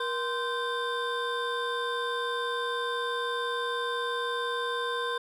triangle tone cluster, 476 / 1038 / 1555 / 3589 Hz, A#4 / C6 / G6 / A7, +36 / -14 / -14 / +34 cents, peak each -31 / -31 / -33 / -36 dBFS, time 0-5.18 s, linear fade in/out 5 ms, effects none

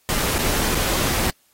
pink noise with dropouts, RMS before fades -22 dBFS, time 0.09-1.3 s, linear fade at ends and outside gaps 0 ms, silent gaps 0.383-0.388 / 0.747-0.752 s, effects white hiss -61 dBFS RMS until 1.53 s + AAC 48 kbps

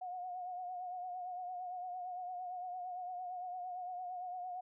sine tone with vibrato, 725 Hz, F#5, 35 cents flat, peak -40 dBFS, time 0.01-4.61 s, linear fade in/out 10 ms, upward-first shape triangle, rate 8.8 Hz, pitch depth 51 cents each way, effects none

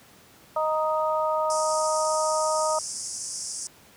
harmonic tone, 311.6 Hz, D#4, 3 cents sharp, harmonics 2 / 3 / 4, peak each -25 / -27 / -28 dBFS, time 0.56-2.79 s, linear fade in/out 5 ms
pink band-pass noise, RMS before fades -34 dBFS, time 1.5-3.67 s, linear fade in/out 0 ms, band 5000 to 10000 Hz, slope 96 dB/octave
effects pink hiss -53 dBFS RMS until 3.96 s + high-pass 100 Hz 12 dB/octave

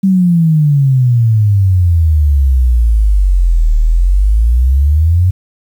sine exponential two-way sweep, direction down then up, 196 to 37.77 to 93.8 Hz, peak -6 dBFS, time 0.03-5.31 s, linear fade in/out 10 ms, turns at 3.77 s, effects 7-bit

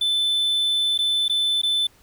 triangle tone with dropouts, 3520 Hz, A7, in tune, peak -17 dBFS, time 0.01-1.87 s, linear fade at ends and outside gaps 5 ms, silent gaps 0.978-0.988 / 1.282-1.296 / 1.617-1.632 s, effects pink hiss -56 dBFS RMS until 2.02 s

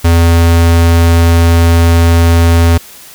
square tone, 84.1 Hz, E2, 35 cents sharp, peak -5 dBFS, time 0.04-2.78 s, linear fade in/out 10 ms, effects white hiss -34 dBFS RMS until 3.14 s

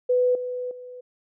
sine tone with level steps, 497.9 Hz, B4, 14 cents sharp, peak -17 / -27 / -37 dBFS, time 0.09-1.01 s, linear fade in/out 10 ms, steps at 0.35 / 0.71 s, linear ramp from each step 2 ms, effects none

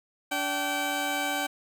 15% pulse tone pair together, 289.2 / 772 Hz, D4 / G5, -27 / -27 cents, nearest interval octave + perfect fourth, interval 1700 cents, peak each -26 / -22 dBFS, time 0.31-1.47 s, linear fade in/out 10 ms, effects none

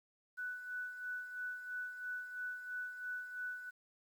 sine tone with tremolo, 1487 Hz, F#6, 8 cents sharp, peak -38 dBFS, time 0.37-3.71 s, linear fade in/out 20 ms, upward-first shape sine, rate 3 Hz, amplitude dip 60%, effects 11-bit

